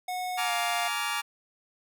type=tone with pitch glide; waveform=square; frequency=731 to 705.3 Hz; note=F#5 to F5; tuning=-21 to +17 cents; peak=-31 dBFS; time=0.08-0.88 s; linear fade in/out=5 ms; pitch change=-62 cents; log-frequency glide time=0.44-0.52 s
type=chord; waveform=20% pulse; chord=Bb dominant seventh; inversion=third; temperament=just; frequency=839.1 / 932.3 / 1165.4 / 1398.5 Hz; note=Ab5 / Bb5 / D6 / F6; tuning=+18 / 0 / -14 / +2 cents; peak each=-30 / -30 / -28 / -30 dBFS; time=0.37-1.22 s; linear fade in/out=20 ms
effects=none